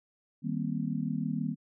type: chord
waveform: sine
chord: C minor seventh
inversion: first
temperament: just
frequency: 156.98 / 196.22 / 235.5 / 261.6 Hz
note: Eb3 / G3 / Bb3 / C4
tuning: +16 / +2 / +18 / 0 cents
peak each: -34 / -35 / -34 / -37 dBFS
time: 0.42-1.56 s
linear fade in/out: 50 ms
effects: none